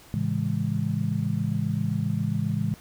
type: chord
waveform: sine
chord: A major seventh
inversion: none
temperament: just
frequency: 110 / 137.5 / 165 / 206.2 Hz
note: A2 / C#3 / E3 / G#3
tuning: 0 / -14 / +2 / -12 cents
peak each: -29 dBFS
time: 0.14-2.74 s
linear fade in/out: 0 ms
effects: pink hiss -51 dBFS RMS until 2.8 s